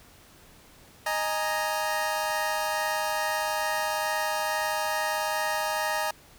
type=chord; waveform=25% pulse; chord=D# suspended fourth; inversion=none; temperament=equal; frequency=622.3 / 830.6 / 932.3 Hz; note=D#5 / G#5 / A#5; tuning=0 / 0 / 0 cents; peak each=-27 dBFS; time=1.06-6.11 s; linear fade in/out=5 ms; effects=pink hiss -54 dBFS RMS until 6.38 s